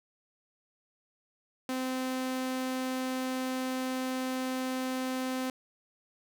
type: tone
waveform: sawtooth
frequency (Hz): 258.3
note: C4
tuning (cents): -22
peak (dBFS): -27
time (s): 1.69-5.5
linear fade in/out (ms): 2
effects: none